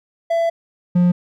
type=tone pair in turn; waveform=triangle; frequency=669 / 177.2 Hz; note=E5 / F3; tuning=+25 / +25 cents; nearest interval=octave + major seventh; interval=2300 cents; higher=first; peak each=-13 / -9 dBFS; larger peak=second; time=0.3-0.5 / 0.95-1.12 s; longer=first; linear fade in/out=10 ms; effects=none